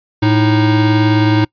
square tone pair together, 110 / 311.1 Hz, A2 / D#4, 0 / 0 cents, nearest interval octave + tritone, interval 1800 cents, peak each -13 dBFS, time 0.22-1.45 s, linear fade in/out 10 ms, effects noise-tail reverb RT60 0.1 s tail -25 dB re dry + resampled to 11025 Hz

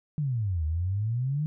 sine exponential two-way sweep, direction down then up, 156.8 to 75.7 to 156.8 Hz, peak -25 dBFS, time 0.18-1.46 s, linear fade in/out 0 ms, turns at 0.65 s, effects none

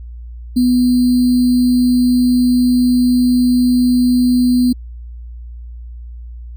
sine tone with sample-and-hold, 248 Hz, B3, 7 cents sharp, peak -9 dBFS, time 0.56-4.73 s, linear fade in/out 10 ms, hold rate 4410 Hz, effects added 59 Hz sine -28 dBFS peak until 6.56 s

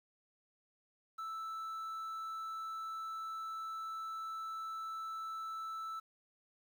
triangle tone with quantisation, 1318.5 Hz, E6, in tune, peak -38 dBFS, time 1.18-6 s, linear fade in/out 10 ms, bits 11, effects none

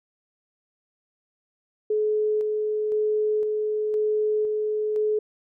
sine tone with tremolo, 426.7 Hz, G#4, 47 cents sharp, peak -20 dBFS, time 1.9-5.19 s, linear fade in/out 5 ms, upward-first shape square, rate 0.98 Hz, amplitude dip 25%, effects none

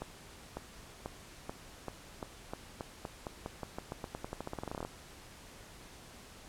accelerating click train, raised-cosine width 1 ms, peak -24 dBFS, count 30, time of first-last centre 0.02-4.85 s, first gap 550 ms, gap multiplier 0.89, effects pink hiss -53 dBFS RMS until 6.48 s + low-pass 11000 Hz 12 dB/octave

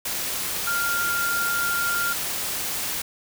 sine tone in noise, 1396.9 Hz, F6, in tune, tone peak -23 dBFS, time 0.67-2.13 s, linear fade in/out 5 ms, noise white, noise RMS -28 dBFS, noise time 0.05-3.02 s, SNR +2 dB, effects none

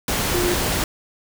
sine tone in noise, 353.5 Hz, F4, 21 cents sharp, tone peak -20 dBFS, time 0.34-0.54 s, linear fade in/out 2 ms, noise pink, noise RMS -22 dBFS, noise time 0.08-0.84 s, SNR -1 dB, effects none

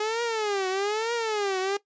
sawtooth tone with vibrato, 420.1 Hz, G#4, 20 cents sharp, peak -21 dBFS, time 0-1.77 s, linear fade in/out 5 ms, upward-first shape triangle, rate 1.1 Hz, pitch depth 220 cents each way, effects noise-tail reverb RT60 0.1 s tail -17 dB re dry + resampled to 16000 Hz

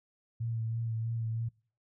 sine tone with vibrato, 113.9 Hz, A#2, 40 cents flat, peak -31 dBFS, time 0.4-1.49 s, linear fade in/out 10 ms, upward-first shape sine, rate 3.1 Hz, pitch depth 28 cents each way, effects noise-tail reverb RT60 0.4 s tail -23 dB re dry

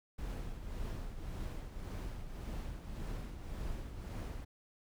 brown noise with tremolo, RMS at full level -39 dBFS, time 0.18-4.45 s, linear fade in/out 10 ms, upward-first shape triangle, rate 1.8 Hz, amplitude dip 60%, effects none

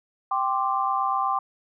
sine chord, G suspended fourth, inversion none, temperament equal, 784 / 1046.5 / 1174.7 Hz, G5 / C6 / D6, 0 / 0 / 0 cents, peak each -26 dBFS, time 0.31-1.39 s, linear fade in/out 5 ms, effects none

